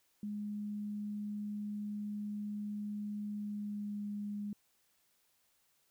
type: tone with pitch glide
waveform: sine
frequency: 207.7 to 205.8 Hz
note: G#3 to G#3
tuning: 0 to -16 cents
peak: -37 dBFS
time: 0.23-4.53 s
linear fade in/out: 2 ms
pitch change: -16 cents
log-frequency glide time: 3.31-4.06 s
effects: white hiss -74 dBFS RMS until 5.9 s